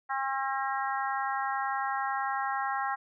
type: harmonic tone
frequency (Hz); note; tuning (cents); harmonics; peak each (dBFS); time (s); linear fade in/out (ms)
269.1; C4; +49; 3 / 4 / 5 / 6 / 7; -32 / -34 / -36 / -38 / -39; 0.09-2.96; 20
effects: none

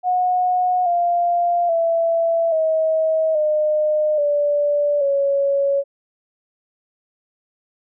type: tone with pitch steps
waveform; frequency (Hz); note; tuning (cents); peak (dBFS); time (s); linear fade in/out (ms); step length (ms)
sine; 728 / 696.3 / 666 / 637.1 / 609.4 / 582.8 / 557.5; F#5 / F5 / E5 / D#5 / D#5 / D5 / C#5; -28 / -5 / +18 / +41 / -36 / -13 / +10; -15; 0.03-5.84; 50; 830
effects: none

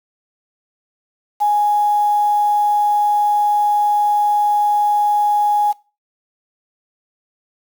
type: tone with quantisation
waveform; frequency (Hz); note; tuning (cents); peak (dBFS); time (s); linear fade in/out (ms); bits
sine; 830.6; G#5; 0; -12; 1.4-5.73; 20; 6
effects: noise-tail reverb RT60 0.3 s tail -20 dB re dry

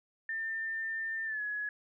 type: tone with pitch glide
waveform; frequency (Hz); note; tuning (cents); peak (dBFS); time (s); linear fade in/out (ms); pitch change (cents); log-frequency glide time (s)
sine; 1797 to 1686.4; A6 to G#6; +36 to +26; -33; 0.29-1.69; 2; -110; 1.25-1.42
effects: none

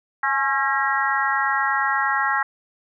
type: harmonic tone with a mistuned harmonic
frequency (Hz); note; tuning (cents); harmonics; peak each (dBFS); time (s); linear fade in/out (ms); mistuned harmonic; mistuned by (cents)
271.4; C#4; -36; 3 / 4 / 5 / 6 / 7; -25 / -25 / -25 / -25 / -25; 0.23-2.43; 5; 3; +48
effects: none

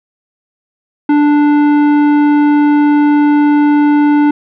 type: tone with tanh clipping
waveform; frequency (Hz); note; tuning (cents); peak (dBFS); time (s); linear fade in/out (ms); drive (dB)
sine; 293.9; D4; +1; -8; 1.09-4.31; 5; 13
effects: none

